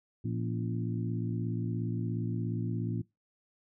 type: harmonic tone with a mistuned harmonic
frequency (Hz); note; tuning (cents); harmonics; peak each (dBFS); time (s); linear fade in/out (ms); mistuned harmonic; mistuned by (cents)
57; A#1; -38; 2 / 3 / 4 / 5 / 6; -33 / -37 / -39 / -41 / -43; 0.24-3.02; 10; 4; +84
effects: noise-tail reverb RT60 0.2 s tail -21 dB re dry